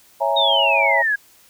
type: chord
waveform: sine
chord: A# half-diminished seventh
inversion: first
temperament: equal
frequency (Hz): 554.4 / 659.3 / 830.6 / 932.3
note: C#5 / E5 / G#5 / A#5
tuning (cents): 0 / 0 / 0 / 0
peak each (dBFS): -22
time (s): 0.2-1.03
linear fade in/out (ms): 20
type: exponential sweep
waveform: sine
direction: down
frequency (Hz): 3787 to 1615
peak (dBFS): -16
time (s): 0.36-1.16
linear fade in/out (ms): 10
effects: white hiss -52 dBFS RMS until 1.49 s